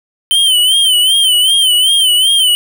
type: tone with vibrato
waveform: square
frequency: 3079 Hz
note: G7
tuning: 32 cents flat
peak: -8 dBFS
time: 0.31-2.55 s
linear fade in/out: 0 ms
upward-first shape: sine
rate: 2.6 Hz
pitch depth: 89 cents each way
effects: none